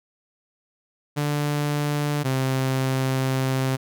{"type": "tone pair in turn", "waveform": "sawtooth", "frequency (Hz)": [146.83, 131.95], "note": ["D3", "C3"], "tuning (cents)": [0, 15], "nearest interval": "major second", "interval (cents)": 185, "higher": "first", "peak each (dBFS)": [-18, -17], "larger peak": "second", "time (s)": [[1.16, 2.24], [2.24, 3.77]], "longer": "second", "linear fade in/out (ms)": 20, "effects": []}